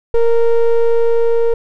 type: ring-modulated tone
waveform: triangle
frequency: 231.9 Hz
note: A#3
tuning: 9 cents flat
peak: -4 dBFS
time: 0.14-1.54 s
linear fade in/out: 5 ms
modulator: 232 Hz
effects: none